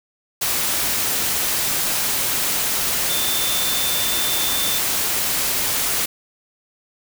sine tone in noise, 3557 Hz, A7, 18 cents sharp, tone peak -25 dBFS, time 3.09-4.79 s, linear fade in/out 10 ms, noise white, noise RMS -21 dBFS, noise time 0.41-6.06 s, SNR -7 dB, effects none

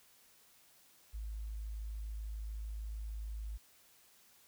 sine tone, 53.4 Hz, G#1, 49 cents sharp, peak -39 dBFS, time 1.13-3.58 s, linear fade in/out 20 ms, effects white hiss -65 dBFS RMS until 4.47 s

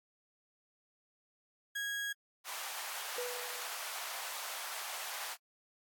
35% pulse tone, 1650 Hz, G#6, 12 cents flat, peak -34 dBFS, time 1.75-2.13 s, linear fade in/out 10 ms
pink high-pass noise, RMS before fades -42 dBFS, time 2.44-5.37 s, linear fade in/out 50 ms, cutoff 720 Hz, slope 24 dB/octave
sine tone with exponential decay, 491.9 Hz, B4, 7 cents flat, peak -35 dBFS, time 3.18-3.92 s, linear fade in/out 2 ms, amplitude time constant 160 ms
effects AAC 64 kbps

